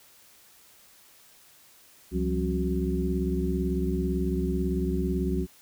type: tone cluster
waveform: sine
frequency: 68.4 / 175.2 / 193.2 / 269.8 / 367.2 Hz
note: C#2 / F3 / G3 / C#4 / F#4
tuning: -23 / +6 / -25 / -47 / -13 cents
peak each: -29 / -30 / -33 / -33 / -31 dBFS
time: 2.11-5.47 s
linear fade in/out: 50 ms
effects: white hiss -56 dBFS RMS until 5.61 s